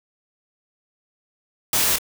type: noise with echo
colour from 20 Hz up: white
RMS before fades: -20 dBFS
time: 1.73-1.96 s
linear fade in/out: 2 ms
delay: 25 ms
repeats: 1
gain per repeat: -7 dB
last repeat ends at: 1.985 s
effects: none